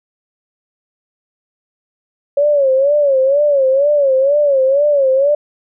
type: tone with vibrato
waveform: sine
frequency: 557 Hz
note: C#5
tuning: 8 cents sharp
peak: -9 dBFS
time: 2.37-5.35 s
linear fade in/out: 5 ms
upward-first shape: sine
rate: 2.1 Hz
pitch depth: 110 cents each way
effects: none